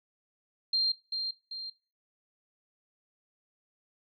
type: tone with echo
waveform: sine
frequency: 4185 Hz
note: C8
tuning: in tune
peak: -24 dBFS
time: 0.73-0.92 s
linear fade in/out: 5 ms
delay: 390 ms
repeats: 2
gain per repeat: -6 dB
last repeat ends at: 1.7 s
effects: noise-tail reverb RT60 0.3 s tail -19 dB re dry